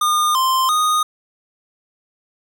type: tone with pitch steps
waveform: square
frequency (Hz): 1216 / 1044 / 1238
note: D#6 / C6 / D#6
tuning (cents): -40 / -4 / -9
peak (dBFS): -15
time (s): 0.01-1.03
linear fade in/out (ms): 5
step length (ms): 340
effects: none